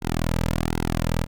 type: tone with flanger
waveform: sawtooth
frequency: 41.09 Hz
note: E1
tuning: 5 cents flat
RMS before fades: -24 dBFS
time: 0.01-1.27 s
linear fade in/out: 50 ms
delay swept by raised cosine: 1.7 to 2.8 ms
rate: 1.3 Hz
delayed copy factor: -0.95
effects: none